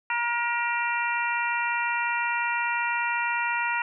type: harmonic tone with a mistuned harmonic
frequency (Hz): 474.3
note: A#4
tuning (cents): +30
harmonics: 2 / 3 / 4 / 5 / 6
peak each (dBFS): -28 / -30 / -31 / -32 / -33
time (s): 0.1-3.82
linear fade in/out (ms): 2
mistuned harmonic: 6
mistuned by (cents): -69
effects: none